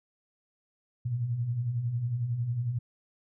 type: beating tone pair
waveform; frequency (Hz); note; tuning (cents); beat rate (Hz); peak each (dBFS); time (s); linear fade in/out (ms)
sine; 110.7 / 121.7; A2 / B2; +11 / -25; 11; -37 / -28; 1.05-2.79; 10
effects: none